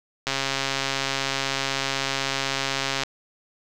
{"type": "click train", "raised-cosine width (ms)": 0.2, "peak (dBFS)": -7, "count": 377, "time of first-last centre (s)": [0.27, 3.035], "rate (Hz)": 136, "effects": []}